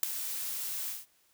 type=noise with ADSR envelope; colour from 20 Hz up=blue; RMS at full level=-21 dBFS; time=0.03-1.06 s; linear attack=3 ms; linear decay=5 ms; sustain=-15 dB; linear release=180 ms; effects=white hiss -68 dBFS RMS until 1.33 s